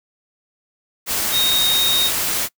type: tone in noise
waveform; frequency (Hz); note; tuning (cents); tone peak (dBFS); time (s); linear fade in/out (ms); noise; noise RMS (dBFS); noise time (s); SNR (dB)
sine; 3729; A#7; 0; -15; 1.31-2.11; 50; white; -21; 1.06-2.49; +3
effects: noise-tail reverb RT60 0.1 s tail -24 dB re dry